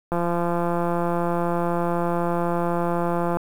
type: click train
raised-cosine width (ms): 1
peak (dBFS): -11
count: 560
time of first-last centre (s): 0.12-3.37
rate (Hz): 172
effects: 7-bit